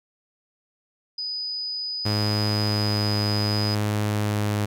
sine tone, 4978 Hz, D#8, in tune, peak -27 dBFS, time 1.18-3.75 s, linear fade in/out 5 ms
sawtooth tone with vibrato, 104.5 Hz, G#2, 11 cents sharp, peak -18 dBFS, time 2.05-4.66 s, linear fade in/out 10 ms, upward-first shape sine, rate 0.65 Hz, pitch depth 9 cents each way
effects none

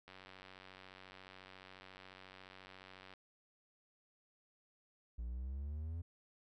click train, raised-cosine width 0.3 ms, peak -38 dBFS, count 289, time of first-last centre 0.08-3.137 s, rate 94.2 Hz
triangle exponential sweep, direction up, 56.6 to 85.7 Hz, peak -38 dBFS, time 5.18-6.02 s, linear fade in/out 10 ms
effects none

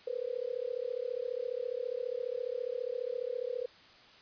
sine tone with amplitude modulation, 493.9 Hz, B4, in tune, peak -29 dBFS, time 0.07-3.66 s, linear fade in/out 5 ms, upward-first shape sine, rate 34.7 Hz, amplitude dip 100%, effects white hiss -57 dBFS RMS until 4.21 s + resampled to 11025 Hz

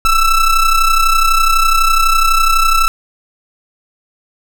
square ring-modulated tone, 658 Hz, E5, 3 cents flat, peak -6 dBFS, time 0.05-2.88 s, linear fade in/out 0 ms, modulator 674 Hz, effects none

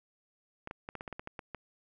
clicks, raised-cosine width 0.5 ms, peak -25 dBFS, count 11, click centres 0.674 / 0.711 / 0.889 / 0.953 / 1.009 / 1.078 / 1.127 / 1.195 / 1.274 / 1.392 / 1.547 s, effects none

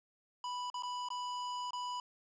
square tone with dropouts, 987.8 Hz, B5, in tune, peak -38 dBFS, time 0.44-2 s, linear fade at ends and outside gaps 2 ms, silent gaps 0.701-0.742 / 0.824-0.833 / 1.087-1.103 / 1.707-1.732 s, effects resampled to 16000 Hz + 11-bit

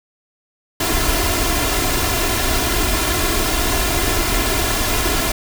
pink noise with comb filter, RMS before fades -18 dBFS, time 0.8-5.32 s, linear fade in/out 5 ms, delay 2.9 ms, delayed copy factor +0.65, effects none

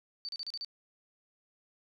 sine tone bursts, 4580 Hz, D8, 44 cents flat, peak -36 dBFS, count 6, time 0.25-0.647 s, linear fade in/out 0 ms, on 37 ms, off 35 ms, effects none

